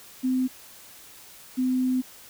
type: tone pair in turn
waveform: sine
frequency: 257 / 255.6 Hz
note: C4 / C4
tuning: -31 / -40 cents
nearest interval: unison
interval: 9 cents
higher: first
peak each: -21 dBFS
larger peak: neither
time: 0.23-0.48 / 1.57-2.02 s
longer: second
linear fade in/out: 20 ms
effects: white hiss -48 dBFS RMS until 2.29 s